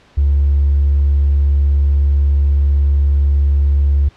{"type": "tone with hard clipping", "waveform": "sine", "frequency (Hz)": 70.9, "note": "C#2", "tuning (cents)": 40, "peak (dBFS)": -10, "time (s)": [0.17, 4.09], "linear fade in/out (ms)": 10, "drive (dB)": 1, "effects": ["pink hiss -48 dBFS RMS until 4.16 s", "low-pass 4000 Hz 12 dB/octave"]}